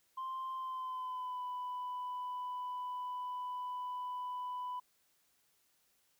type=tone with pitch glide; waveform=sine; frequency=1046.5 to 995.2 Hz; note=C6 to B5; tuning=0 to +13 cents; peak=-36 dBFS; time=0.17-4.8 s; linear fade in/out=10 ms; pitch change=-87 cents; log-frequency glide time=0.54-1.43 s; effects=tanh soft clip ceiling -36 dBFS + white hiss -74 dBFS RMS until 6.19 s